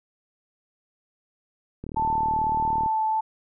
click train, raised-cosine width 3 ms, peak -22 dBFS, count 40, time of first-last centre 1.84-2.861 s, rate 38.2 Hz
sine tone with vibrato, 880 Hz, A5, in tune, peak -21 dBFS, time 1.96-3.21 s, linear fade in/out 10 ms, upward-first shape triangle, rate 1.6 Hz, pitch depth 13 cents each way
effects none

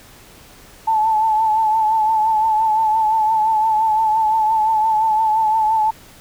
sine tone with vibrato, 874 Hz, A5, 12 cents flat, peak -13 dBFS, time 0.87-5.91 s, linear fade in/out 10 ms, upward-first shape triangle, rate 5.8 Hz, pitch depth 52 cents each way, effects pink hiss -44 dBFS RMS until 6.2 s

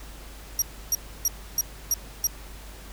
30% pulse tone bursts, 5700 Hz, F8, 34 cents sharp, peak -16 dBFS, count 6, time 0.59-2.27 s, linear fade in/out 2 ms, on 30 ms, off 300 ms, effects added 50 Hz sine -42 dBFS peak until 2.92 s + pink hiss -46 dBFS RMS until 2.92 s

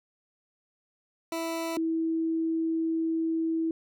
20% pulse / sine tone pair in turn, 329.6 / 325.4 Hz, E4 / E4, 0 / -22 cents, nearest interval unison, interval 22 cents, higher first, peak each -25 dBFS, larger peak neither, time 1.32-1.77 / 1.77-3.71 s, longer second, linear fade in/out 2 ms, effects none

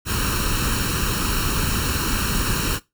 pink noise with comb filter, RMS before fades -22 dBFS, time 0.05-2.8 s, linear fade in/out 50 ms, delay 0.72 ms, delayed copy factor +0.75, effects noise-tail reverb RT60 0.2 s tail -19 dB re dry

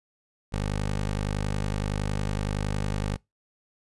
15% pulse tone, 50.8 Hz, G#1, 38 cents flat, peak -20 dBFS, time 0.52-3.17 s, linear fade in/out 20 ms, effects noise-tail reverb RT60 0.2 s tail -24 dB re dry + resampled to 24000 Hz

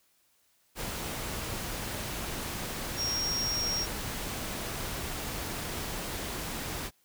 sine tone in noise, 5588 Hz, F8, in tune, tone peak -29 dBFS, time 2.96-3.87 s, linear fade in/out 50 ms, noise pink, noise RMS -36 dBFS, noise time 0.75-6.91 s, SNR +4 dB, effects white hiss -69 dBFS RMS until 7.04 s

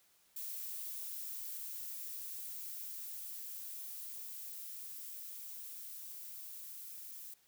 violet noise with level ramp, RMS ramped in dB -43 to -49 dBFS, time 0.36-7.34 s, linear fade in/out 5 ms, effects white hiss -70 dBFS RMS until 7.47 s

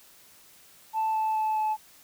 sine tone with pitch steps, 880 / 874.4 / 868.9 / 863.4 Hz, A5 / A5 / A5 / A5, 0 / -11 / -22 / -33 cents, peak -22 dBFS, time 0.93-1.77 s, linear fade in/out 50 ms, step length 210 ms, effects tanh soft clip ceiling -22 dBFS + white hiss -55 dBFS RMS until 2.03 s

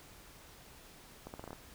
accelerating click train, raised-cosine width 1 ms, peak -30 dBFS, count 7, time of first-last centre 1.27-1.531 s, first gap 69 ms, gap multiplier 0.81, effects pink hiss -56 dBFS RMS until 1.74 s

